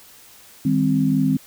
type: chord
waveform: sine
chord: C minor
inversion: first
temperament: equal with one note detuned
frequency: 155.56 / 199.77 / 261.6 Hz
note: Eb3 / G3 / C4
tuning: 0 / +33 / 0 cents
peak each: -21 / -22 / -18 dBFS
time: 0.65-1.37 s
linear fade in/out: 5 ms
effects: white hiss -47 dBFS RMS until 1.46 s